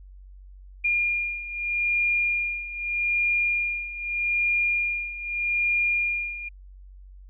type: beating tone pair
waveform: sine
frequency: 2413 / 2413.81 Hz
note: D7 / D7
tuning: +46 / +47 cents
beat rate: 0.81 Hz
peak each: -28 / -24 dBFS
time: 0.84-6.49 s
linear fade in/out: 10 ms
effects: added 47 Hz sine -43 dBFS peak until 7.29 s